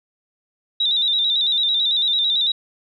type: tone with vibrato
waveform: sine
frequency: 3720 Hz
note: A#7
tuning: 4 cents flat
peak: -16 dBFS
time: 0.8-2.52 s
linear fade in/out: 5 ms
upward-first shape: square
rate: 9 Hz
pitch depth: 61 cents each way
effects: none